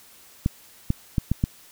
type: clicks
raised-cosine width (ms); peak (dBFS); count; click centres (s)
5; -8; 5; 0.461 / 0.904 / 1.182 / 1.316 / 1.439
effects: white hiss -51 dBFS RMS until 1.71 s